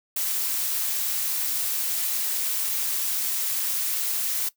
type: noise with amplitude modulation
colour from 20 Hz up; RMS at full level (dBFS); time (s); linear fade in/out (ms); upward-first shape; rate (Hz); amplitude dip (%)
blue; -24; 0.16-4.49; 5; sine; 239; 50
effects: noise-tail reverb RT60 0.1 s tail -18 dB re dry